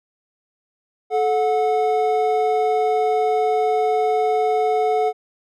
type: tone pair together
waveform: triangle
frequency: 434.1 / 730 Hz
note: A4 / F#5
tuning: -23 / -24 cents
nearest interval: major sixth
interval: 899 cents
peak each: -17 dBFS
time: 1.1-5.13 s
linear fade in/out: 50 ms
effects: none